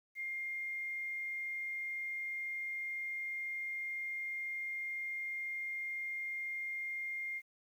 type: tone with quantisation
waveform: sine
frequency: 2117 Hz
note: C7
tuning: 20 cents sharp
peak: -37 dBFS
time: 0.15-7.42 s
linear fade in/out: 50 ms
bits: 11
effects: none